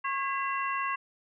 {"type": "harmonic tone with a mistuned harmonic", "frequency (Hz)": 545, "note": "C#5", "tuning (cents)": -29, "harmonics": [2, 3, 4, 5], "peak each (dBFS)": [-30, -37, -37, -37], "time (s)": [0.04, 0.96], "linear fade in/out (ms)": 10, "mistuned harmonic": 4, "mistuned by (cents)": -140, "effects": []}